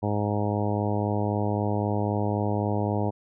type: harmonic tone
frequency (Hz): 103.83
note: G#2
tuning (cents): 0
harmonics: 1 / 2 / 3 / 4 / 5 / 6 / 7 / 8 / 9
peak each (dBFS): -27 / -30 / -32 / -33 / -34 / -35 / -35 / -36 / -37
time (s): 0.02-3.11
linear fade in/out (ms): 20
effects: none